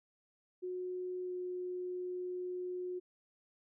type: tone with pitch glide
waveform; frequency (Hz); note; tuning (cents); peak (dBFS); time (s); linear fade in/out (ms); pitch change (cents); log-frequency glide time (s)
sine; 364.5 to 362; F#4 to F#4; -26 to -38; -37; 0.62-3; 20; -12; 1.24-1.32
effects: none